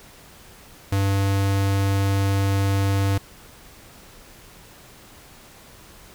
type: tone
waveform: square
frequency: 98.3 Hz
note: G2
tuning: 5 cents sharp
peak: -19 dBFS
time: 0.92-3.18 s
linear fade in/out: 5 ms
effects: pink hiss -47 dBFS RMS until 6.14 s